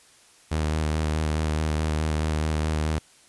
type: tone with vibrato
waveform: sawtooth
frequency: 77.5 Hz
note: D#2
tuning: 6 cents flat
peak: -19 dBFS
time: 0.51-2.99 s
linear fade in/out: 10 ms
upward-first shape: square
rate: 4.7 Hz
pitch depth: 19 cents each way
effects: white hiss -55 dBFS RMS until 3.28 s + resampled to 24000 Hz